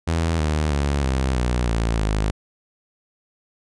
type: tone with pitch steps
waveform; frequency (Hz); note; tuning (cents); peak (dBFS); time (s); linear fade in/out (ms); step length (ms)
sawtooth; 82.41 / 76.45 / 70.92 / 65.79 / 61.03 / 56.61 / 52.52; E2 / D#2 / C#2 / C2 / B1 / A1 / G#1; 0 / -30 / +40 / +10 / -20 / +50 / +20; -15; 0.07-2.31; 10; 320
effects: resampled to 22050 Hz